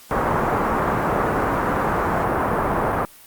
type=low-pass noise; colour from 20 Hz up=white; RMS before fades=-21 dBFS; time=0.11-3.05 s; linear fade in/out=0 ms; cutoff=1300 Hz; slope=24 dB/octave; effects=white hiss -46 dBFS RMS until 3.26 s + Opus 48 kbps